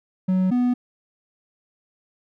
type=tone pair in turn; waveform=triangle; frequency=186 / 246.8 Hz; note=F#3 / B3; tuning=+9 / -1 cents; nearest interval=perfect fourth; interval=490 cents; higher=second; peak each=-15 dBFS; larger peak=neither; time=0.28-0.51 / 0.51-0.74 s; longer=neither; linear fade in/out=10 ms; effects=none